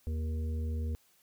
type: harmonic tone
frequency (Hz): 78.9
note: D#2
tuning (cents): +25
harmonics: 1 / 3 / 5 / 6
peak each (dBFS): -31 / -43 / -52 / -49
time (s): 0.07-0.95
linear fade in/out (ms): 0
effects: white hiss -67 dBFS RMS until 1.22 s